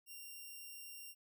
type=tone; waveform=5% pulse; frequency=2772 Hz; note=F7; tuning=14 cents flat; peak=-40 dBFS; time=0.06-1.15 s; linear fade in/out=50 ms; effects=none